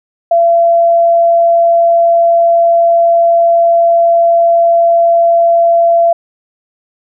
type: tone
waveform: sine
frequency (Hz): 678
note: E5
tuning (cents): +49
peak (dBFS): -5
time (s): 0.31-6.13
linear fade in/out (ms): 5
effects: none